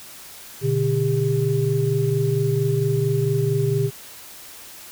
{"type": "tone cluster", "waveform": "sine", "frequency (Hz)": [120.9, 145.3, 400.3], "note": ["B2", "D3", "G4"], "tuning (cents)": [-36, -18, 36], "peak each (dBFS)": -22, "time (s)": [0.61, 3.91], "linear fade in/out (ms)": 50, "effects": ["white hiss -41 dBFS RMS until 4.91 s"]}